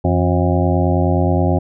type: harmonic tone with a mistuned harmonic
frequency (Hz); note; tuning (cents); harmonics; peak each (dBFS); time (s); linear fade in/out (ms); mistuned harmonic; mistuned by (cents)
89.4; F2; +41; 1 / 2 / 3 / 4 / 6 / 7 / 8 / 9; -16 / -19 / -21 / -22 / -24 / -24 / -25 / -26; 0.04-1.59; 10; 2; -110
effects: none